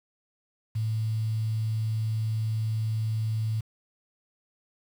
sine tone with quantisation, 110 Hz, A2, in tune, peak -25 dBFS, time 0.75-3.61 s, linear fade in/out 10 ms, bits 8, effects none

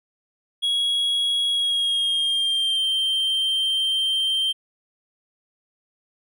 triangle tone with pitch glide, 3322 to 3143 Hz, G#7 to G7, 0 to +4 cents, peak -18 dBFS, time 0.62-4.53 s, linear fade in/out 20 ms, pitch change -96 cents, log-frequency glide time 1.5-2.86 s, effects none

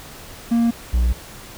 triangle tone pair in turn, 233.1 / 60.05 Hz, A#3 / B1, 0 / -48 cents, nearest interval octave + major seventh, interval 2348 cents, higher first, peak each -12 dBFS, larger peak neither, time 0.51-0.71 / 0.93-1.13 s, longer neither, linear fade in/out 10 ms, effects pink hiss -39 dBFS RMS until 1.57 s

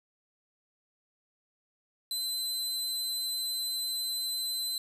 sawtooth tone, 4047 Hz, B7, 42 cents sharp, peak -28 dBFS, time 2.11-4.78 s, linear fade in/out 2 ms, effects resampled to 32000 Hz + 9-bit

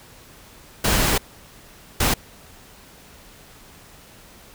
pink noise bursts at uneven times, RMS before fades -19 dBFS, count 2, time 0.84-1.18 / 2-2.14 s, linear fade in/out 5 ms, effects pink hiss -47 dBFS RMS until 4.54 s

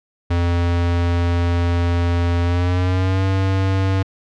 square tone with pitch glide, 86.4 to 95.87 Hz, F2 to G2, -18 to -38 cents, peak -16 dBFS, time 0.3-4.03 s, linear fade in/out 10 ms, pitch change +180 cents, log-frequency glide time 2.43-3.24 s, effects low-pass 4000 Hz 12 dB/octave

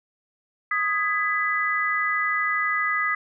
sine chord, G# minor, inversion second, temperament just, 1245.9 / 1661.2 / 1993.5 Hz, D#6 / G#6 / B6, +2 / 0 / +16 cents, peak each -25 / -29 / -24 dBFS, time 0.71-3.15 s, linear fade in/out 5 ms, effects none

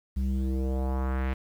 square tone with low-pass filter sweep, 65.41 Hz, C2, in tune, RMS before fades -28 dBFS, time 0.16-1.34 s, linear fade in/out 10 ms, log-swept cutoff 150 to 2400 Hz, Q 1.9, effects 9-bit

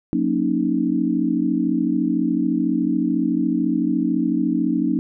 sine chord, D# minor seventh, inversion first, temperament equal with one note detuned, 181.29 / 233.1 / 277.2 / 311.1 Hz, F#3 / A#3 / C#4 / D#4, -35 / 0 / 0 / 0 cents, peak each -25 / -23 / -22 / -22 dBFS, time 0.13-4.99 s, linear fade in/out 0 ms, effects none

